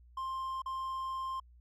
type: tone with dropouts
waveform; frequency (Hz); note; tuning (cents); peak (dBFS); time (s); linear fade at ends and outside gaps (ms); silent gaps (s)
triangle; 1054; C6; +12; -33; 0.17-1.4; 5; 0.62-0.659
effects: added 60 Hz sine -56 dBFS peak until 1.6 s